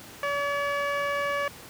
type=tone with low-pass filter; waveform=15% pulse; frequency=570 Hz; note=C#5; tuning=48 cents sharp; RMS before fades=-28 dBFS; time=0.23-1.48 s; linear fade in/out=2 ms; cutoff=2700 Hz; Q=0.78; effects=pink hiss -45 dBFS RMS until 1.69 s + high-pass 80 Hz 12 dB/octave

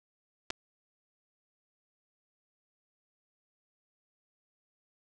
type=clicks; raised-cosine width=0.2 ms; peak=-17 dBFS; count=2; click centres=0.503 / 0.506 s; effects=none

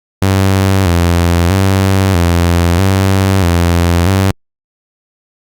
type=tone with vibrato; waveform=sawtooth; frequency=91 Hz; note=F#2; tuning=28 cents flat; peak=-4 dBFS; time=0.22-4.31 s; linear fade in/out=0 ms; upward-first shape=square; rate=0.78 Hz; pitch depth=97 cents each way; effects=Opus 48 kbps

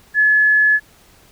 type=tone; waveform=sine; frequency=1710 Hz; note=A6; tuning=50 cents flat; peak=-10 dBFS; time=0.14-0.8 s; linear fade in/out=50 ms; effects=pink hiss -50 dBFS RMS until 1.31 s

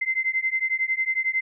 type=beating tone pair; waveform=sine; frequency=2067 / 2078 Hz; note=C7 / C7; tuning=-22 / -12 cents; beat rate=11 Hz; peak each=-25 dBFS; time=0.01-1.41 s; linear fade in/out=10 ms; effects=none

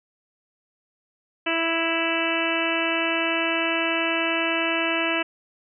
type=harmonic tone; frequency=330.1 Hz; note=E4; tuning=2 cents sharp; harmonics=1 / 2 / 3 / 4 / 5 / 6 / 7 / 8 / 9; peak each=-28 / -29 / -33 / -32 / -31 / -33 / -31 / -27 / -31 dBFS; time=1.46-5.23 s; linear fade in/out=10 ms; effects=none

